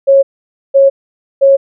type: tone bursts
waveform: sine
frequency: 548 Hz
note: C#5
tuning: 20 cents flat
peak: -3 dBFS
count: 3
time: 0.07-1.57 s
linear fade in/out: 20 ms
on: 160 ms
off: 510 ms
effects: none